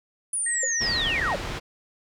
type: linear sweep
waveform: sine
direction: down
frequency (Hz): 9956 to 476.8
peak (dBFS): -24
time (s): 0.33-1.36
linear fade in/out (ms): 5
type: tone with vibrato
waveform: sine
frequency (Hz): 1864.7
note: A#6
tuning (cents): 0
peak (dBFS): -28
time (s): 0.46-1.34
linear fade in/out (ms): 5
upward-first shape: sine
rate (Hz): 2.9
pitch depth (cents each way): 22
type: tone with exponential decay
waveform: sine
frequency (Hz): 523.3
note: C5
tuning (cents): 0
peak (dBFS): -25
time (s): 0.63-0.71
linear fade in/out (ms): 5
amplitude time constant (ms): 17
type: low-pass noise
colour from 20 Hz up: pink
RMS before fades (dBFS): -32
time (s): 0.8-1.6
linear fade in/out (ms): 20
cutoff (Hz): 4400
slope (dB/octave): 12
effects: none